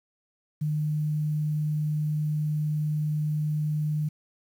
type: tone with quantisation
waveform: sine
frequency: 151.6 Hz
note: D#3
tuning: 45 cents flat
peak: -24 dBFS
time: 0.61-4.09 s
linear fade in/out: 10 ms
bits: 9
effects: none